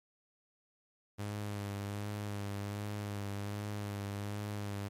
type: tone with vibrato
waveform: sawtooth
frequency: 102.2 Hz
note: G#2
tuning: 27 cents flat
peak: -33 dBFS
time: 1.18-4.89 s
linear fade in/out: 20 ms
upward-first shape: sine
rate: 1.3 Hz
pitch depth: 29 cents each way
effects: MP3 64 kbps